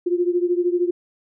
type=beating tone pair; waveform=sine; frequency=349.2 / 362.2 Hz; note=F4 / F#4; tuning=0 / -37 cents; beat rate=13 Hz; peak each=-19 / -22 dBFS; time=0.06-0.91 s; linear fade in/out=10 ms; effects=none